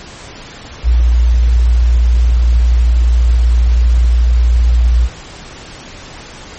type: tone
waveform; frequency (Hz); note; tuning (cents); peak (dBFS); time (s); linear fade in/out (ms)
sine; 59; A#1; +22; -6; 0.83-5.09; 50
effects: pink hiss -32 dBFS RMS until 6.58 s + MP3 32 kbps